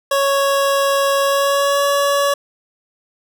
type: tone with pitch glide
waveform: 25% pulse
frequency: 554.4 to 565.1 Hz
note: C#5 to C#5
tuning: 0 to +33 cents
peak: -10 dBFS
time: 0.11-2.34 s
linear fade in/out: 5 ms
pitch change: +33 cents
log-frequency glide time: 1.22-1.85 s
effects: none